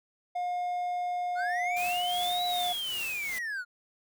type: tone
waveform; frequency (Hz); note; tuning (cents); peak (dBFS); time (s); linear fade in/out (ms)
triangle; 714; F5; +38; -27; 0.35-2.73; 10
type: linear two-way sweep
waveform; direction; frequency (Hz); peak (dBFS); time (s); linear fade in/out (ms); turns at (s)
triangle; up then down; 1396.9 to 3951 to 1396.9; -30; 1.35-3.65; 50; 2.45
type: noise with tremolo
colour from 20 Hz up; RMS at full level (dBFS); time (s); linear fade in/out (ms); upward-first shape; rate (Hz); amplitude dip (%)
white; -39; 1.76-3.39; 10; triangle; 2.6; 55
effects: none